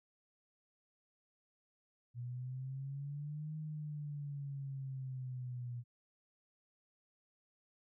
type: exponential two-way sweep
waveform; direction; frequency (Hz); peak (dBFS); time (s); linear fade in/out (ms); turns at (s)
sine; up then down; 120 to 155.56 to 120; -40; 2.14-5.84; 50; 3.56
effects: none